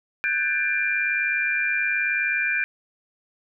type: tone cluster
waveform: sine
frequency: 1503 / 1602 / 1750 / 2381 Hz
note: F#6 / G6 / A6 / D7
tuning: +27 / +37 / -10 / +23 cents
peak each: -29 / -27 / -31 / -23 dBFS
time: 0.24-2.64 s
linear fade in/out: 0 ms
effects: none